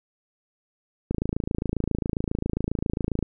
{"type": "click train", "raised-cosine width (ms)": 3, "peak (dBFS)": -12, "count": 59, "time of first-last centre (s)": [1.11, 3.227], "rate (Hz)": 27.4, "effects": []}